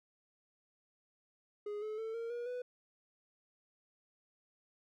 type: tone with pitch steps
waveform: triangle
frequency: 415.3 / 430.2 / 445.6 / 461.6 / 478.2 / 495.3 Hz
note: G#4 / A4 / A4 / A#4 / A#4 / B4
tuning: 0 / -39 / +22 / -17 / +44 / +5 cents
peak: -36 dBFS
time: 1.66-2.62 s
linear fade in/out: 5 ms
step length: 160 ms
effects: none